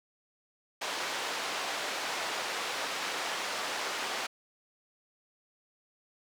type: band-pass noise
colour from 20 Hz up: pink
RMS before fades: -35 dBFS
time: 0.81-4.27 s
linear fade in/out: 10 ms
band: 610 to 5600 Hz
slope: 12 dB/octave
effects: none